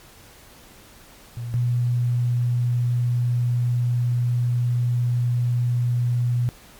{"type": "tone pair in turn", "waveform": "sine", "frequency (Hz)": [118.9, 121.54], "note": ["A#2", "B2"], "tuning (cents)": [35, -27], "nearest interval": "unison", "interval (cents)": 38, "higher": "second", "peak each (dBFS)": [-27, -18], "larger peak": "second", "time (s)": [[1.37, 1.54], [1.54, 6.49]], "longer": "second", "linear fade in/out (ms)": 0, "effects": ["pink hiss -48 dBFS RMS until 6.79 s", "MP3 96 kbps"]}